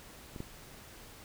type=clicks; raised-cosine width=3 ms; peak=-30 / -26 dBFS; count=2; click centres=0.362 / 0.404 s; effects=pink hiss -52 dBFS RMS until 1.24 s